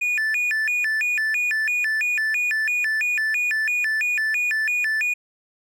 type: tone with vibrato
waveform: triangle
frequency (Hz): 2076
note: C7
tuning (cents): -14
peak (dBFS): -18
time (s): 0.01-5.14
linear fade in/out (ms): 10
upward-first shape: square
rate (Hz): 3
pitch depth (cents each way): 290
effects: none